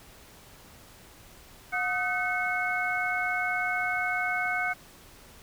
sine tone cluster, 724 / 1254 / 1518 / 2190 Hz, F#5 / D#6 / F#6 / C#7, -38 / +13 / +44 / -22 cents, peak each -32 / -37 / -30 / -30 dBFS, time 1.72-4.74 s, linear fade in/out 20 ms, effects pink hiss -52 dBFS RMS until 5.42 s

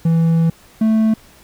triangle tone pair in turn, 164.81 / 220 Hz, E3 / A3, 0 / 0 cents, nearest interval perfect fourth, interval 500 cents, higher second, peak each -9 dBFS, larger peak neither, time 0.05-0.5 / 0.81-1.14 s, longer first, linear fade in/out 5 ms, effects pink hiss -47 dBFS RMS until 1.43 s

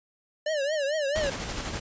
square tone with vibrato, 587.3 Hz, D5, in tune, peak -26 dBFS, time 0.46-1.3 s, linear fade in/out 5 ms, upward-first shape triangle, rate 4.5 Hz, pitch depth 160 cents each way
pink noise with tremolo, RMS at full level -32 dBFS, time 1.15-1.8 s, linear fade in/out 10 ms, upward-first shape square, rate 12 Hz, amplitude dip 30%
effects resampled to 16000 Hz

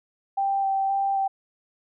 sine tone with vibrato, 783 Hz, G5, 2 cents flat, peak -21 dBFS, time 0.37-1.28 s, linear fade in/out 10 ms, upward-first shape square, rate 1.9 Hz, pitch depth 10 cents each way, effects none

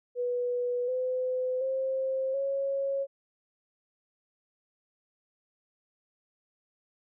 sine tone with pitch steps, 490 / 509 / 528.8 / 549.4 Hz, B4 / C5 / C5 / C#5, -14 / -48 / +18 / -16 cents, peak -27 dBFS, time 0.15-3.07 s, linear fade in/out 50 ms, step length 730 ms, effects none

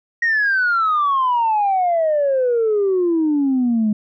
sine exponential sweep, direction down, 1892 to 207.7 Hz, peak -13 dBFS, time 0.22-3.93 s, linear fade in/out 5 ms, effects tanh soft clip ceiling -11 dBFS

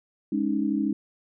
sine chord, Ab suspended fourth, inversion none, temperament equal with one note detuned, 207.7 / 277.2 / 309.9 Hz, Ab3 / Db4 / Eb4, 0 / 0 / -7 cents, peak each -27 dBFS, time 0.32-0.93 s, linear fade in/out 5 ms, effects none

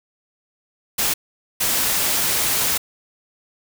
white noise bursts at uneven times, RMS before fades -20 dBFS, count 2, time 0.98-1.14 / 1.6-2.78 s, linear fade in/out 10 ms, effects none

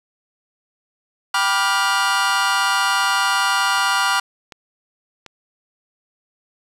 sawtooth chord, G dominant seventh, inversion none, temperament just, 784 / 980 / 1176 / 1411.2 Hz, G5 / B5 / D6 / F6, 0 / -14 / +2 / +18 cents, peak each -20 / -18 / -18 / -16 dBFS, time 1.34-4.2 s, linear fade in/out 5 ms
click train, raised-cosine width 0.2 ms, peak -20 dBFS, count 5, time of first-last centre 2.3-5.263 s, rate 1.35 Hz
effects low-pass 9000 Hz 12 dB/octave + 8-bit

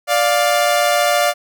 sawtooth tone pair together, 587.3 / 702.1 Hz, D5 / F5, 0 / +9 cents, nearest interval minor third, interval 309 cents, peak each -12 dBFS, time 0.07-1.34 s, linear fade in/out 50 ms, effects none

